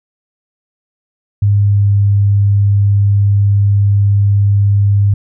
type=tone with pitch glide; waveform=sine; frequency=101.8 to 100.92 Hz; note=G#2 to G#2; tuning=-34 to -49 cents; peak=-7 dBFS; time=1.42-5.14 s; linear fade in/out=5 ms; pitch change=-15 cents; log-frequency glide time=1.56-1.95 s; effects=none